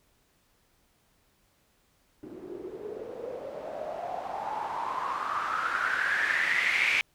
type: noise with low-pass filter sweep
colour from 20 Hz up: blue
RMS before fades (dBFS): -31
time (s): 2.23-7.01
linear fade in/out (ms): 0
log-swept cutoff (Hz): 320 to 2400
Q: 7.7
effects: pink hiss -68 dBFS RMS until 7.14 s